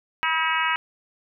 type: harmonic tone with a mistuned harmonic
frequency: 320.6 Hz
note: E4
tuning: 48 cents flat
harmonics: 3 / 4 / 5 / 6 / 7 / 8 / 9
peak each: -26 / -27 / -28 / -29 / -29 / -30 / -31 dBFS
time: 0.23-0.76 s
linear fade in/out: 0 ms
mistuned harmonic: 3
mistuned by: +17 cents
effects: none